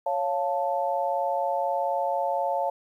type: chord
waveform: sine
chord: Db augmented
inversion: none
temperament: equal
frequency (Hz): 554.4 / 698.5 / 880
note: Db5 / F5 / A5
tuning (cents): 0 / 0 / 0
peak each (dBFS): -28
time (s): 0.06-2.7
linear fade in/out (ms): 5
effects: 10-bit